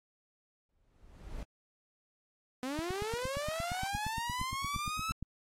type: noise with exponential growth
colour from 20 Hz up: brown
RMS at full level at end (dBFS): -38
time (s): 0.69-1.43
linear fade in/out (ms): 2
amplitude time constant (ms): 160
type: linear sweep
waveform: sawtooth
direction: up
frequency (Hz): 246.9 to 1323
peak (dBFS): -31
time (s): 2.63-5.12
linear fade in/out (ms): 0
type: click train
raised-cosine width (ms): 5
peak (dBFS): -27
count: 22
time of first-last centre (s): 2.79-5.226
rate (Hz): 8.62
effects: low-pass 12000 Hz 12 dB/octave + AAC 48 kbps